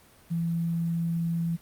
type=tone with quantisation; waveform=sine; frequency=167.6 Hz; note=E3; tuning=29 cents sharp; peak=-25 dBFS; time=0.3-1.57 s; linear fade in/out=20 ms; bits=9; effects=pink hiss -56 dBFS RMS until 1.61 s + Opus 32 kbps